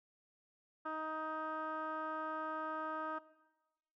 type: tone with low-pass filter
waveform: 15% pulse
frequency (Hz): 313.5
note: D#4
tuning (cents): +13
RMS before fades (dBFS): -41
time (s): 0.85-3.19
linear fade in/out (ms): 10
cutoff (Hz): 1400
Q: 4.7
effects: noise-tail reverb RT60 1.0 s tail -17 dB re dry